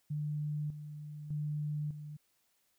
sine tone with tremolo, 149.4 Hz, D3, 30 cents sharp, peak -33 dBFS, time 0.1-2.17 s, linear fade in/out 10 ms, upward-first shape square, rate 0.83 Hz, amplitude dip 65%, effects white hiss -75 dBFS RMS until 2.78 s

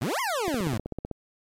25% pulse exponential two-way sweep, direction up then down, 98 to 1114 to 98 Hz, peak -22 dBFS, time 0.01-0.78 s, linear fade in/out 10 ms, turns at 0.2 s
click train, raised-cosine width 2 ms, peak -19 dBFS, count 11, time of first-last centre 0.48-1.113 s, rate 15.8 Hz
effects MP3 64 kbps

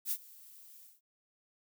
violet noise with ADSR envelope, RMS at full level -32 dBFS, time 0.05-1.01 s, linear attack 62 ms, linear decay 60 ms, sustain -23 dB, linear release 180 ms, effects none

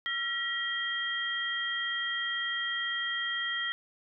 sine tone cluster, 1363 / 1915 / 3209 Hz, F6 / A#6 / G7, -43 / +46 / +40 cents, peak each -39 / -32 / -34 dBFS, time 0.06-3.72 s, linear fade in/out 0 ms, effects none

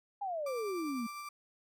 sine exponential sweep, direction down, 830.6 to 220 Hz, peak -34 dBFS, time 0.21-1.07 s, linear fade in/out 10 ms
35% pulse tone with tremolo, 1174.7 Hz, D6, in tune, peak -39 dBFS, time 0.46-1.29 s, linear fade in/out 5 ms, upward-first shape sine, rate 10 Hz, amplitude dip 25%
effects none

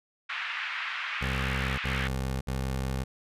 white band-pass noise, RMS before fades -34 dBFS, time 0.29-2.08 s, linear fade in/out 10 ms, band 1200 to 2600 Hz, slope 24 dB/octave
20% pulse tone bursts, 65.7 Hz, C2, 8 cents sharp, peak -24 dBFS, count 3, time 1.21-3.04 s, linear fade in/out 10 ms, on 570 ms, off 60 ms
effects resampled to 32000 Hz

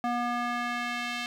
square tone with band-pass filter sweep, 240.8 Hz, B3, 44 cents flat, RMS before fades -31 dBFS, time 0.04-1.26 s, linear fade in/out 0 ms, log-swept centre 870 to 2900 Hz, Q 1.2, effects 10-bit

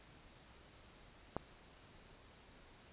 click, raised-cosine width 1 ms, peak -23 dBFS, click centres 1.366 s, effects pink hiss -61 dBFS RMS until 2.92 s + resampled to 8000 Hz

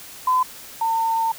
sine tone pair in turn, 1017 / 904.9 Hz, C6 / A5, -50 / +48 cents, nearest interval major second, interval 202 cents, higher first, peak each -15 / -18 dBFS, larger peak first, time 0.27-0.43 / 0.81-1.32 s, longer second, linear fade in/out 5 ms, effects white hiss -40 dBFS RMS until 1.38 s

